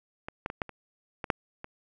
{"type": "clicks", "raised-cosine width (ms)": 0.5, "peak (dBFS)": [-21, -16, -20, -14, -27, -19, -8, -24], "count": 8, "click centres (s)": [0.285, 0.461, 0.501, 0.618, 0.693, 1.242, 1.302, 1.644], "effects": []}